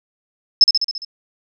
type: tone with echo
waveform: sine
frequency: 5220 Hz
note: E8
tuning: 18 cents flat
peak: -4 dBFS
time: 0.61-0.64 s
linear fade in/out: 2 ms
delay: 68 ms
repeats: 6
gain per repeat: -4 dB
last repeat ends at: 1.048 s
effects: none